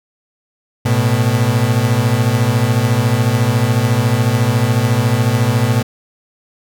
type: beating tone pair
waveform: 35% pulse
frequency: 110 / 124 Hz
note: A2 / B2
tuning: 0 / +7 cents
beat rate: 14 Hz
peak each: -13 dBFS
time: 0.85-5.83 s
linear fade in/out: 10 ms
effects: none